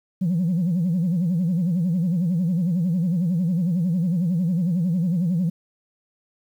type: tone with vibrato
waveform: sine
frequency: 174.61 Hz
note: F3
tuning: in tune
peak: -17 dBFS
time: 0.21-5.5 s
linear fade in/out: 10 ms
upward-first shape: sine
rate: 11 Hz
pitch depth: 150 cents each way
effects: tanh soft clip ceiling -16 dBFS + 9-bit